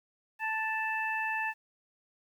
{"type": "harmonic tone", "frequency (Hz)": 880, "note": "A5", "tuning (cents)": 0, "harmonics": [1, 2, 3], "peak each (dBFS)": [-34, -33, -36], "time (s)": [0.39, 1.54], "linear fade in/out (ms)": 50, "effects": ["10-bit"]}